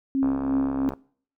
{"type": "tone with tremolo", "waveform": "sine", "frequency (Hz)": 269.4, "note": "C#4", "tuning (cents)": -49, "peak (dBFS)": -18, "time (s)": [0.15, 0.89], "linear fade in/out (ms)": 0, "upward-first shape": "triangle", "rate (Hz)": 3, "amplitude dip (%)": 70}
{"type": "click train", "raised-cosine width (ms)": 1, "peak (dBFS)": -19, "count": 49, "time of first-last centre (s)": [0.23, 0.936], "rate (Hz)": 68}
{"effects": ["noise-tail reverb RT60 0.5 s tail -23 dB re dry"]}